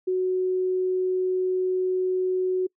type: tone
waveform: sine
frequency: 370 Hz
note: F#4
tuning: in tune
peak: -21 dBFS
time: 0.07-2.67 s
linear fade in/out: 10 ms
effects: noise-tail reverb RT60 0.1 s tail -26 dB re dry